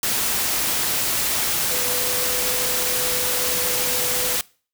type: tone in noise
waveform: sine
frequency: 497.5 Hz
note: B4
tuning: 13 cents sharp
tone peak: -30 dBFS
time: 1.71-4.36 s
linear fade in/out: 2 ms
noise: white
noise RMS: -22 dBFS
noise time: 0.03-4.41 s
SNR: -11 dB
effects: noise-tail reverb RT60 0.4 s tail -23 dB re dry